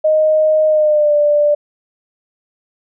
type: tone with pitch glide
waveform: sine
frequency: 621 to 589.9 Hz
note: D#5 to D5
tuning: -3 to +8 cents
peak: -9 dBFS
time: 0.04-1.55 s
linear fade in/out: 10 ms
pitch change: -89 cents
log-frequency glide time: 0.67-1.14 s
effects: none